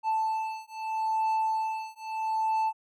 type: beating tone pair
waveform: triangle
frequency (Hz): 880 / 880.78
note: A5 / A5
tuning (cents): 0 / +2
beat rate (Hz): 0.78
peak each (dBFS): -28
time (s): 0.03-2.73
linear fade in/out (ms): 50
effects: none

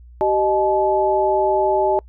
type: tone cluster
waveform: sine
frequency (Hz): 384.7 / 617 / 859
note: G4 / D#5 / A5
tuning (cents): -33 / -15 / -42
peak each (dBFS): -19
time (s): 0.21-1.99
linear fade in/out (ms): 0
effects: noise-tail reverb RT60 0.1 s tail -26 dB re dry + added 60 Hz sine -40 dBFS peak until 2.08 s

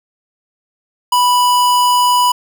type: tone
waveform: square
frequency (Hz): 986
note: B5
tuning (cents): -3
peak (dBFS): -10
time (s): 1.12-2.32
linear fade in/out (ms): 5
effects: none

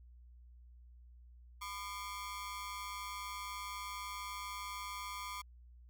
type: ring-modulated tone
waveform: sawtooth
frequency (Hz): 1108.7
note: C#6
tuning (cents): 0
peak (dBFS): -35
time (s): 1.61-5.42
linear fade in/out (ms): 10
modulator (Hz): 102
effects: added 60 Hz sine -55 dBFS peak until 5.89 s

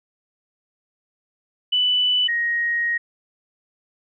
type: tone pair in turn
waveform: sine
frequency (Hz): 2983 / 1879.2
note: F#7 / A#6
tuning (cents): +13 / +13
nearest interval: minor sixth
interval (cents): 800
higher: first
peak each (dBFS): -16 / -19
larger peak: first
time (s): 1.72-2.28 / 2.28-2.98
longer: second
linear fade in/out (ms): 10
effects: none

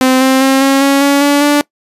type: tone with pitch steps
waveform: sawtooth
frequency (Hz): 259 / 263.4 / 267.8 / 272.3 / 276.9 / 281.6 / 286.4 / 291.2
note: C4 / C4 / C4 / C#4 / C#4 / C#4 / D4 / D4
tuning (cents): -17 / +12 / +40 / -31 / -2 / +27 / -43 / -15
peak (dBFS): -3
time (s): 0.01-1.61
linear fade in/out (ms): 0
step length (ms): 200
effects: noise-tail reverb RT60 0.1 s tail -22 dB re dry + resampled to 32000 Hz

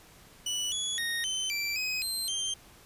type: tone with pitch steps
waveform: 25% pulse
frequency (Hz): 2957 / 3386 / 1861 / 3067 / 2344 / 2520 / 4142 / 3153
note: F#7 / G#7 / A#6 / G7 / D7 / D#7 / C8 / G7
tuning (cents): -2 / +33 / -3 / -38 / -4 / +21 / -18 / +9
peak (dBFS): -26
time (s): 0.46-2.54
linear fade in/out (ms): 5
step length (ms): 260
effects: pink hiss -55 dBFS RMS until 2.85 s + resampled to 32000 Hz

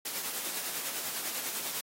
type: noise with tremolo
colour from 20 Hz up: white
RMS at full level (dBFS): -34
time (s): 0.05-1.81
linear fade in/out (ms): 5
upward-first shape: triangle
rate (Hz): 10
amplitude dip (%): 45
effects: high-pass 200 Hz 12 dB/octave + AAC 48 kbps

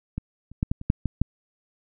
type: clicks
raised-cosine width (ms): 5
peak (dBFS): -16 / -30 / -10 / -11 / -24 / -6 / -12 / -7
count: 8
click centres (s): 0.18 / 0.516 / 0.629 / 0.715 / 0.814 / 0.901 / 1.057 / 1.216
effects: none

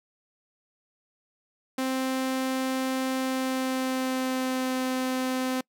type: tone with pitch glide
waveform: sawtooth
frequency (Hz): 261.6 to 257.8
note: C4 to C4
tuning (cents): 0 to -26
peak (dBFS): -22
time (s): 1.78-5.61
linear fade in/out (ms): 5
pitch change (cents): -26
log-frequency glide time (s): 3.17-4.77
effects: noise-tail reverb RT60 0.1 s tail -26 dB re dry

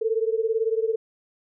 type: beating tone pair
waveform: sine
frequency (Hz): 441.1 / 459.1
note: A4 / A#4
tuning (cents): +4 / -26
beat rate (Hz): 18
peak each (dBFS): -23 / -25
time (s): 0.01-0.96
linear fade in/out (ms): 10
effects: none

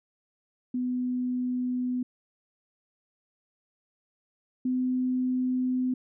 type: tone pair in turn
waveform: sine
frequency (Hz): 250 / 254.2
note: B3 / C4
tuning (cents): +21 / -50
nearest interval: unison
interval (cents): 29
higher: second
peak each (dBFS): -26 / -24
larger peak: second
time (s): 0.74-2.03 / 4.65-5.94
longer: neither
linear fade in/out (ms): 5
effects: none

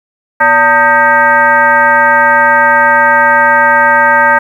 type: tone with frequency modulation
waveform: sine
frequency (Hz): 1241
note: D#6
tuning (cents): -5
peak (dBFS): -4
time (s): 0.4-4.39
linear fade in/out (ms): 10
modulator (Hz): 332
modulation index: 1.8
effects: 7-bit

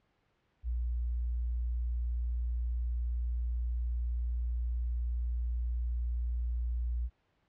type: tone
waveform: sine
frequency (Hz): 59.5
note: A#1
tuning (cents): +36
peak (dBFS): -30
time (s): 0.63-7.1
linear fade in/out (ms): 50
effects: pink hiss -74 dBFS RMS until 7.48 s + low-pass 3000 Hz 12 dB/octave

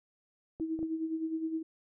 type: clicks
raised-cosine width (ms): 2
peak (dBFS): -31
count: 3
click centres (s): 0.599 / 0.791 / 0.829
type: tone with tremolo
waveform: sine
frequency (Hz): 321.5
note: E4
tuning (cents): -43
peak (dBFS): -29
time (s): 0.6-1.63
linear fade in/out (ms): 10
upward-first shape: sine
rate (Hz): 9.7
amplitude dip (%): 60
effects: none

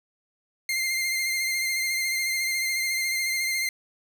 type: tone with vibrato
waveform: sawtooth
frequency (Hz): 2101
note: C7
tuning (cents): +7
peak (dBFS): -21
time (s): 0.69-3.69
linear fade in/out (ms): 2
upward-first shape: sine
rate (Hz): 14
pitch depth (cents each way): 25
effects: none

